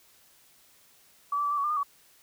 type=tone with pitch steps; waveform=sine; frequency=1147 / 1164 / 1153 / 1174 / 1124 / 1196 / 1219 / 1133 Hz; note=D6 / D6 / D6 / D6 / C#6 / D6 / D#6 / C#6; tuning=-41 / -16 / -32 / -1 / +24 / +31 / -36 / +37 cents; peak=-25 dBFS; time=1.32-1.832 s; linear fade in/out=5 ms; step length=64 ms; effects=white hiss -60 dBFS RMS until 2.22 s